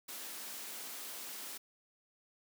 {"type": "high-pass noise", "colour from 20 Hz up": "white", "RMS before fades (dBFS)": -45, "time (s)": [0.08, 1.58], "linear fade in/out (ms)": 10, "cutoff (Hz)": 190, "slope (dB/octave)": 48, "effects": []}